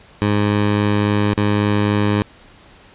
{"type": "tone with dropouts", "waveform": "15% pulse", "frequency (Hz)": 103.6, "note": "G#2", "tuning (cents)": -4, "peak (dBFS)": -8, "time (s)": [0.22, 2.22], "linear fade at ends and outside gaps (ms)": 0, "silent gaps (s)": [1.339, 1.377], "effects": ["pink hiss -46 dBFS RMS until 2.94 s", "resampled to 8000 Hz"]}